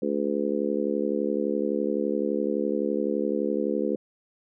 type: harmonic tone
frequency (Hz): 71.8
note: D2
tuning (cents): -39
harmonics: 3 / 4 / 5 / 6 / 7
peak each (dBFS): -30 / -30 / -30 / -30 / -30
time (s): 0.02-3.96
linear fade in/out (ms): 5
effects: none